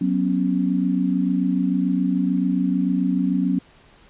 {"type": "chord", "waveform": "sine", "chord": "F# suspended fourth", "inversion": "none", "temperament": "equal with one note detuned", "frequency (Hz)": [185, 246.9, 273.8], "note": ["F#3", "B3", "C#4"], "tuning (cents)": [0, 0, -21], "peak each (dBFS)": [-21, -24, -22], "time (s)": [0.01, 3.59], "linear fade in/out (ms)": 5, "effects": ["pink hiss -52 dBFS RMS until 4.09 s", "resampled to 8000 Hz"]}